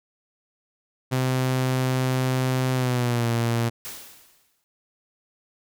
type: tone with pitch glide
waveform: sawtooth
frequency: 129.2 to 117.12 Hz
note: C3 to A#2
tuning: -21 to +9 cents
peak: -17 dBFS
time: 1.11-3.7 s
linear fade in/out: 20 ms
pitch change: -170 cents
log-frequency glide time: 2.74-3.27 s
type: noise with exponential decay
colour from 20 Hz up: white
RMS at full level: -34 dBFS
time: 3.85-4.64 s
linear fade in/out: 0 ms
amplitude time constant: 170 ms
effects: none